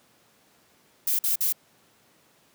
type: noise bursts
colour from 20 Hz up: violet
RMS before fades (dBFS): -24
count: 3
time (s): 1.07-1.526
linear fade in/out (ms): 5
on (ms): 120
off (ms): 48
effects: pink hiss -61 dBFS RMS until 2.54 s + high-pass 150 Hz 12 dB/octave